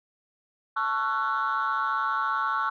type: chord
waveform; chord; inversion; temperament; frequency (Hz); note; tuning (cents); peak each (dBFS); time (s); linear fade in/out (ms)
sine; F# minor seventh; first; equal with one note detuned; 880 / 1108.7 / 1345.4 / 1480; A5 / C#6 / E6 / F#6; 0 / 0 / +35 / 0; -31 / -27 / -27 / -30; 0.76-2.7; 10
effects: tanh soft clip ceiling -19 dBFS